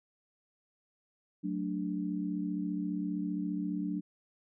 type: chord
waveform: sine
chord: D major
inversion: first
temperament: equal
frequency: 185 / 220 / 293.7 Hz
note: F#3 / A3 / D4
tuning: 0 / 0 / 0 cents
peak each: -35 / -39 / -35 dBFS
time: 1.43-4.01 s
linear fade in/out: 20 ms
effects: none